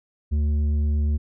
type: tone with tanh clipping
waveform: sine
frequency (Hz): 74.3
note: D2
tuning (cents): +21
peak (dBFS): -20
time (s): 0.31-1.18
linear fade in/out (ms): 20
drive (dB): 7
effects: none